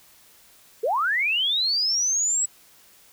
sine linear sweep, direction up, 400.4 to 7870 Hz, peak -20 dBFS, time 0.83-2.46 s, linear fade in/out 10 ms, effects white hiss -54 dBFS RMS until 3.12 s

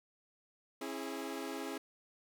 sawtooth chord, C# minor, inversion none, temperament equal with one note detuned, 271.3 / 329.6 / 415.3 Hz, C#4 / E4 / G#4, -37 / 0 / 0 cents, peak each -39 / -40 / -40 dBFS, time 0.81-1.78 s, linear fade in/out 5 ms, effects none

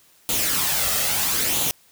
white noise with flanger, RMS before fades -22 dBFS, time 0.29-1.71 s, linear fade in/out 0 ms, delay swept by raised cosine 0.28 to 1.58 ms, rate 0.76 Hz, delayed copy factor +0.5, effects white hiss -56 dBFS RMS until 1.91 s

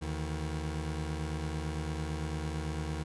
25% pulse tone pair together, 75 / 158.92 Hz, D2 / D#3, +37 / +37 cents, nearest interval octave + minor second, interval 1300 cents, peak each -31 / -35 dBFS, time 0.01-3.04 s, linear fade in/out 20 ms, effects resampled to 24000 Hz

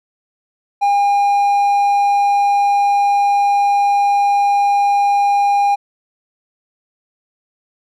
triangle tone, 808 Hz, G#5, 48 cents flat, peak -9 dBFS, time 0.81-5.76 s, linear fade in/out 20 ms, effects none

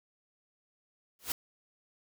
white noise with exponential growth, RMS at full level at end -28 dBFS, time 1.19-1.32 s, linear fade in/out 2 ms, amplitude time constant 27 ms, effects none

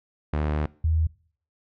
sawtooth / sine tone pair in turn, 75.5 / 80.1 Hz, D2 / E2, +48 / -49 cents, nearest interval minor second, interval 103 cents, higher second, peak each -19 dBFS, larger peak neither, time 0.33-0.66 / 0.84-1.07 s, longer first, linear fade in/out 5 ms, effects noise-tail reverb RT60 0.5 s tail -22 dB re dry + low-pass 2000 Hz 12 dB/octave

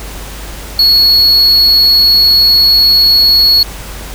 triangle tone, 4358 Hz, C#8, 30 cents flat, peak -3 dBFS, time 0.79-3.63 s, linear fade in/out 2 ms, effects added 50 Hz sine -25 dBFS peak until 4.14 s + pink hiss -28 dBFS RMS until 4.14 s

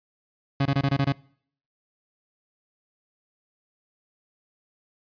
30% pulse tone bursts, 138.59 Hz, C#3, in tune, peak -17 dBFS, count 7, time 0.6-1.123 s, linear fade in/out 5 ms, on 55 ms, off 23 ms, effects noise-tail reverb RT60 0.6 s tail -24 dB re dry + resampled to 11025 Hz

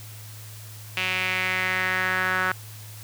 sawtooth tone with band-pass filter sweep, 185.4 Hz, F#3, 4 cents sharp, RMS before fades -25 dBFS, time 0.97-2.52 s, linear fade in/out 0 ms, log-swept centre 2600 to 1500 Hz, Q 3.8, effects added 107 Hz sine -40 dBFS peak until 3.03 s + white hiss -45 dBFS RMS until 3.03 s

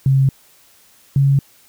sine tone pair in turn, 134.9 / 138.37 Hz, C#3 / C#3, -47 / -3 cents, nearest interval unison, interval 44 cents, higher second, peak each -10 dBFS, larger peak neither, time 0.06-0.29 / 1.16-1.39 s, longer neither, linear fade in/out 2 ms, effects white hiss -51 dBFS RMS until 1.68 s

